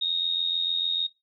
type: tone with amplitude modulation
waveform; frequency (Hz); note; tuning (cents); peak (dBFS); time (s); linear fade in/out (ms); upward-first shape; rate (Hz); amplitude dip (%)
sine; 3729; A#7; 0; -20; 0.01-1.07; 10; sine; 86.7; 65
effects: noise-tail reverb RT60 0.2 s tail -20 dB re dry

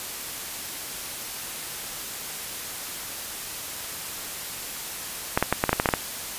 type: clicks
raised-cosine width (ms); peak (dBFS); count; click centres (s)
0.5; -4; 10; 5.375 / 5.426 / 5.526 / 5.639 / 5.693 / 5.73 / 5.799 / 5.858 / 5.889 / 5.938
effects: white hiss -34 dBFS RMS until 6.38 s + resampled to 32000 Hz

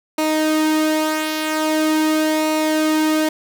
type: tone with flanger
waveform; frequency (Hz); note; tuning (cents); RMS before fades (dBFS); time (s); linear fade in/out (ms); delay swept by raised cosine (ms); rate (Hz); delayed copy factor
sawtooth; 311.1; D#4; 0; -18; 0.18-3.29; 5; 0.6 to 3.1; 0.43; -0.5
effects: none

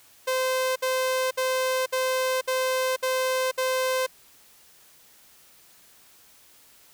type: tone bursts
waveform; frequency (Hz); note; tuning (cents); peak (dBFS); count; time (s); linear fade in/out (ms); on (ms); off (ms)
sawtooth; 517; C5; -21; -19; 7; 0.27-4.066; 10; 490; 61
effects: white hiss -55 dBFS RMS until 6.93 s

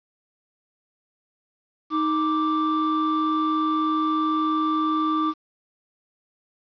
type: tone pair together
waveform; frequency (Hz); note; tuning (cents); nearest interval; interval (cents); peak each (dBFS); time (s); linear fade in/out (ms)
triangle; 312.8 / 1174.7; D#4 / D6; +9 / 0; octave + major seventh; 2291; -21; 1.9-5.34; 50
effects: resampled to 11025 Hz + 8-bit

